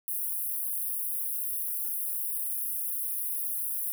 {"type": "high-pass noise", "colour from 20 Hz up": "white", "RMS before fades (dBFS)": -32, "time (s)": [0.08, 3.92], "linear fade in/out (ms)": 0, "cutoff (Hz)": 9600, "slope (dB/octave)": 96, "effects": []}